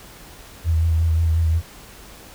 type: tone with vibrato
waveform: sine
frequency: 81.6 Hz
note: E2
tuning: 17 cents flat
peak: -15 dBFS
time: 0.64-1.62 s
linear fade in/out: 50 ms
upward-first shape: sine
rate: 5.6 Hz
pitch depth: 33 cents each way
effects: added 50 Hz sine -49 dBFS peak until 2.34 s + pink hiss -43 dBFS RMS until 2.34 s